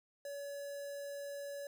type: tone with notch filter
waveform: square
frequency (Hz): 567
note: C#5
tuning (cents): +39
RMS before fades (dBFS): -44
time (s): 0.25-1.67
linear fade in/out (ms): 2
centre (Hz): 2600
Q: 1.1
effects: none

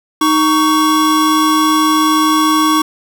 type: tone pair together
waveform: square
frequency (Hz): 310.4 / 1120.3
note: D#4 / C#6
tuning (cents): -4 / +18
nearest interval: octave + minor seventh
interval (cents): 2222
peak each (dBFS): -13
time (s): 0.21-2.82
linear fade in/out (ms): 5
effects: none

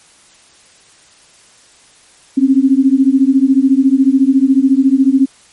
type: beating tone pair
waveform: sine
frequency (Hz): 261.6 / 275.6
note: C4 / C#4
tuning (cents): 0 / -10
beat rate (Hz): 14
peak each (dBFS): -10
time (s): 2.37-5.26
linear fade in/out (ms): 10
effects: white hiss -46 dBFS RMS until 5.52 s + MP3 48 kbps

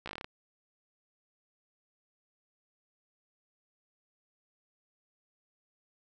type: slowing click train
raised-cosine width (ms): 0.3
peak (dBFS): -23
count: 9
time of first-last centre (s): 0.06-0.244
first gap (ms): 15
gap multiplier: 1.12
effects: none

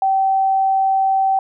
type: tone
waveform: sine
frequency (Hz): 772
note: G5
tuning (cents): -27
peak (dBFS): -13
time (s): 0.02-1.39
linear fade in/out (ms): 2
effects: none

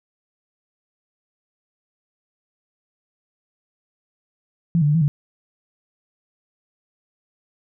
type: tone with pitch steps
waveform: sine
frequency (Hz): 168.3 / 146.4 / 148.6 / 164.9 / 145.3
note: E3 / D3 / D3 / E3 / D3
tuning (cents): +36 / -5 / +21 / +1 / -18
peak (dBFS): -14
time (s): 4.75-5.08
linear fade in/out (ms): 0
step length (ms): 66
effects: none

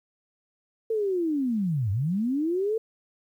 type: linear two-way sweep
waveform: sine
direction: down then up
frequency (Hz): 455.3 to 92.5 to 455.3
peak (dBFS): -23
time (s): 0.9-2.78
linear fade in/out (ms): 5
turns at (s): 1.91
effects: 10-bit

